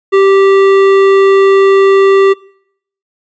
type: tone with hard clipping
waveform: sine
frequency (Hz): 390.4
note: G4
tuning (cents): -7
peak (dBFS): -6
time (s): 0.12-2.34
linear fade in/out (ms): 20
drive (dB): 13
effects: noise-tail reverb RT60 0.7 s tail -24 dB re dry + resampled to 16000 Hz